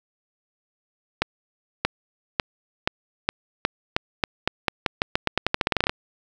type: accelerating click train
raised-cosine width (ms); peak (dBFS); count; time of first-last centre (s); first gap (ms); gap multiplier
0.3; -3; 25; 1.22-5.895; 630; 0.87
effects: 7-bit